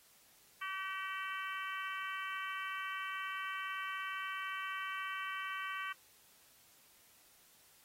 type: harmonic tone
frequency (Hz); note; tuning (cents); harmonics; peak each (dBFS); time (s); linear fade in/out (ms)
382.8; G4; -41; 3 / 4 / 5 / 6 / 7 / 8; -42 / -44 / -46 / -48 / -49 / -50; 0.61-5.93; 10
effects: white hiss -65 dBFS RMS until 7.84 s + AAC 48 kbps